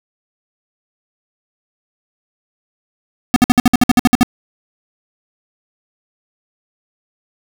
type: tone bursts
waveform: square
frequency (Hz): 246.9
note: B3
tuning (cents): 0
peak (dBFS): -6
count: 12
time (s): 3.34-4.231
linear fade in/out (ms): 0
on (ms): 22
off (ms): 57
effects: none